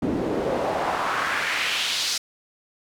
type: noise with band-pass filter sweep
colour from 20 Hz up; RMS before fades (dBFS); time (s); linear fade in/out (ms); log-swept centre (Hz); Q
pink; -25; 0.02-2.18; 5; 250 to 5200; 1.9
effects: none